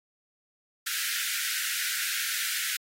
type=high-pass noise; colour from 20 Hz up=pink; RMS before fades=-31 dBFS; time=0.86-2.77 s; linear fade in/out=10 ms; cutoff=1400 Hz; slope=96 dB/octave; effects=AAC 48 kbps